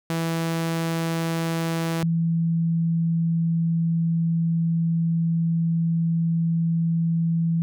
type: tone pair in turn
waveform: sawtooth / sine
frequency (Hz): 164.81 / 165.86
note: E3 / E3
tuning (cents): 0 / +11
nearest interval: unison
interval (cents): 11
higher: second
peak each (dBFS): -19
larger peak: neither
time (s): 0.1-2.03 / 2.03-7.62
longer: second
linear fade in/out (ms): 0
effects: none